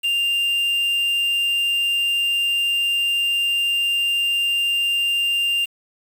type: tone with quantisation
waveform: triangle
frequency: 2794 Hz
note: F7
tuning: in tune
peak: -16 dBFS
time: 0.03-5.66 s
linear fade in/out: 20 ms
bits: 6
effects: none